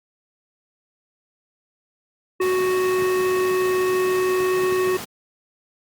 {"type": "harmonic tone", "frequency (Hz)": 370, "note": "F#4", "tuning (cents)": 0, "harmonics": [1, 3, 5, 7], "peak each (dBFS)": [-18, -28, -32, -35], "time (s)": [2.4, 4.97], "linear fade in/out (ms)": 5}
{"type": "noise", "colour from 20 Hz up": "pink", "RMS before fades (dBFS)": -32, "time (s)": [2.41, 5.05], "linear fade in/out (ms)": 10}
{"type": "clicks", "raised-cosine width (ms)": 5, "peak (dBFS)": -19, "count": 5, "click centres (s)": [3.023, 4.404, 4.636, 4.725, 4.875]}
{"effects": ["high-pass 150 Hz 12 dB/octave", "Opus 48 kbps"]}